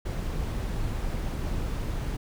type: noise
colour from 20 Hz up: brown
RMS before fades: -30 dBFS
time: 0.05-2.17 s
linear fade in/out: 10 ms
effects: none